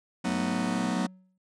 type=chord; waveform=45% pulse; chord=B dominant seventh; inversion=second; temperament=just; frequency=185.21 / 222.2 / 246.9 / 308.7 Hz; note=F#3 / A3 / B3 / D#4; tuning=+2 / +17 / 0 / -14 cents; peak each=-31 / -33 / -31 / -36 dBFS; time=0.24-1.07 s; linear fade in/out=10 ms
type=exponential sweep; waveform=sawtooth; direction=up; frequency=89.9 to 125.5 Hz; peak=-39 dBFS; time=0.24-0.95 s; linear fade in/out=50 ms
type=tone with exponential decay; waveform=triangle; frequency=185.9 Hz; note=F#3; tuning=8 cents sharp; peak=-31 dBFS; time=0.97-1.38 s; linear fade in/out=5 ms; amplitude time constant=87 ms
effects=resampled to 22050 Hz